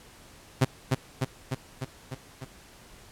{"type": "tone with echo", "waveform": "sawtooth", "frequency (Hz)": 130.81, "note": "C3", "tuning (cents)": 0, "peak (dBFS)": -14, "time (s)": [0.61, 0.65], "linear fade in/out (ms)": 10, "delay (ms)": 300, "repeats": 6, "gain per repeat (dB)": -3, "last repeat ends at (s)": 2.45, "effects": ["pink hiss -52 dBFS RMS until 3.11 s", "low-pass 12000 Hz 12 dB/octave"]}